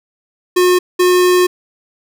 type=tone bursts at uneven times; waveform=square; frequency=361.1 Hz; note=F#4; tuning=42 cents flat; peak=-9 dBFS; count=2; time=0.56-0.79 / 0.99-1.47 s; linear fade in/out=10 ms; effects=none